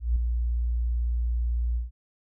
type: tone with ADSR envelope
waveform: sine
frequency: 59 Hz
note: A#1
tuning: 22 cents sharp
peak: -18 dBFS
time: 0-1.91 s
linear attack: 160 ms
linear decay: 3 ms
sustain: -5 dB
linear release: 150 ms
effects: none